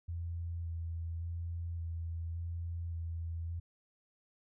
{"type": "tone with vibrato", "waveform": "sine", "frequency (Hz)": 84, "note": "E2", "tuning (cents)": 33, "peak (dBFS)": -36, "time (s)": [0.08, 3.6], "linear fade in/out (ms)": 10, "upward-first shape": "square", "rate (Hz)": 0.88, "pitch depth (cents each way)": 16, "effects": []}